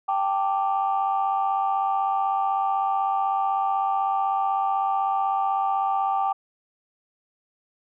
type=chord; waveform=sine; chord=G suspended second; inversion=none; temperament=equal; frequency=784 / 880 / 1174.7 Hz; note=G5 / A5 / D6; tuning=0 / 0 / 0 cents; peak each=-22 / -28 / -27 dBFS; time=0.08-6.33 s; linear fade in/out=10 ms; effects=tanh soft clip ceiling -13 dBFS